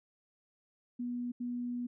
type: tone bursts at uneven times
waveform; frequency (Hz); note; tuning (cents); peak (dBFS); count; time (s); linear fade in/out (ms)
sine; 243.5; B3; -24; -34; 2; 0.99-1.32 / 1.4-1.87; 10
effects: none